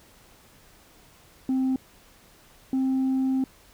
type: tone pair in turn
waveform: sine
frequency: 261.6 / 263.4 Hz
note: C4 / C4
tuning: 0 / +12 cents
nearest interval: unison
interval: 12 cents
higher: second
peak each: -19 dBFS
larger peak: neither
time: 1.49-1.76 / 2.73-3.44 s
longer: second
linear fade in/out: 2 ms
effects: tanh soft clip ceiling -20 dBFS + pink hiss -55 dBFS RMS until 3.73 s